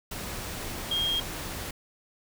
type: tone in noise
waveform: sine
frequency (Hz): 3234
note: G#7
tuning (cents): -47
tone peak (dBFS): -25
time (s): 0.91-1.2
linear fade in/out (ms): 5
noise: pink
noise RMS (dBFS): -36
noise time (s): 0.11-1.71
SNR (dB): +8
effects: none